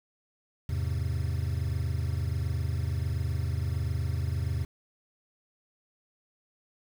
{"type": "chord", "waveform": "triangle", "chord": "E augmented", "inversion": "none", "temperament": "equal", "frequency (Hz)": [82.41, 103.83, 130.81], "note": ["E2", "G#2", "B#2"], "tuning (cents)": [0, 0, 0], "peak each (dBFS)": [-28, -31, -31], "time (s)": [0.69, 4.65], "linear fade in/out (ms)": 5, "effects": ["8-bit"]}